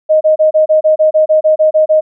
sine tone bursts, 622.3 Hz, D#5, in tune, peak -5 dBFS, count 13, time 0.09-2.01 s, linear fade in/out 20 ms, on 120 ms, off 30 ms, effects none

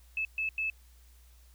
sine tone bursts at uneven times, 2610 Hz, E7, 18 cents flat, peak -29 dBFS, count 3, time 0.17-0.25 / 0.38-0.49 / 0.58-0.7 s, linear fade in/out 2 ms, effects added 60 Hz sine -55 dBFS peak until 1.54 s + white hiss -65 dBFS RMS until 1.54 s

